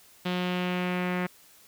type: tone with low-pass filter sweep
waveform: sawtooth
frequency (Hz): 180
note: F#3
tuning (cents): -47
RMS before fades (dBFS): -29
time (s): 0.25-1.27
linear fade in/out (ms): 10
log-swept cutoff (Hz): 3400 to 2100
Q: 2.6
effects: white hiss -56 dBFS RMS until 1.67 s

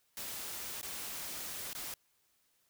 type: noise with dropouts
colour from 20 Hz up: white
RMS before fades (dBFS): -42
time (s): 0.17-1.94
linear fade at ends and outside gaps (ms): 2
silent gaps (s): 0.814-0.829 / 1.732-1.749
effects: white hiss -74 dBFS RMS until 2.69 s

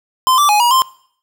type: tone with pitch steps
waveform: square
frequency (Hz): 1034 / 1168 / 836 / 958 / 1046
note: C6 / D6 / G#5 / A#5 / C6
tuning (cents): -21 / -10 / +11 / +47 / -1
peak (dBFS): -10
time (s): 0.27-0.82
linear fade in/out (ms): 0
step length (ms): 110
effects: noise-tail reverb RT60 0.6 s tail -21 dB re dry

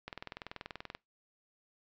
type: click train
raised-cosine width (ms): 0.3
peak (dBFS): -25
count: 19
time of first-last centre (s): 0.08-0.95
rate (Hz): 20.7
effects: noise-tail reverb RT60 0.2 s tail -24 dB re dry + resampled to 16000 Hz

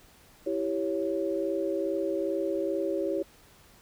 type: chord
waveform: sine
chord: C# diminished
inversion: first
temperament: equal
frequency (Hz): 329.6 / 392 / 554.4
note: E4 / G4 / C#5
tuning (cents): 0 / 0 / 0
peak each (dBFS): -31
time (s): 0.46-3.23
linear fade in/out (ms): 10
effects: pink hiss -57 dBFS RMS until 3.81 s

